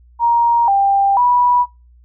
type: tone with pitch steps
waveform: sine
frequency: 940 / 792 / 978 Hz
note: A#5 / G5 / B5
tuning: +14 / +18 / -17 cents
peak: -10 dBFS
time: 0.19-1.66 s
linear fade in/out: 50 ms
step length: 490 ms
effects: noise-tail reverb RT60 0.3 s tail -26 dB re dry + added 60 Hz sine -44 dBFS peak until 2.04 s